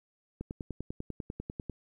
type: click train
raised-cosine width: 3 ms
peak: -24 dBFS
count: 14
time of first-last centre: 0.41-1.697 s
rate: 10.1 Hz
effects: 11-bit